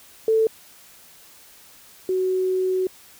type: tone pair in turn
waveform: sine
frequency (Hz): 443.2 / 372.7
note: A4 / F#4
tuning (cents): +13 / +13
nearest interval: minor third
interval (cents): 300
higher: first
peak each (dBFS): -15 / -19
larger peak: first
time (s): 0.28-0.47 / 2.09-2.87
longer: second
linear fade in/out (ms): 2
effects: white hiss -49 dBFS RMS until 3.19 s